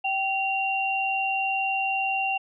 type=tone pair together; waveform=sine; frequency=775 / 2762 Hz; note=G5 / F7; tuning=-20 / -20 cents; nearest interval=octave + minor seventh; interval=2200 cents; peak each=-26 dBFS; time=0.04-2.38 s; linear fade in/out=10 ms; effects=none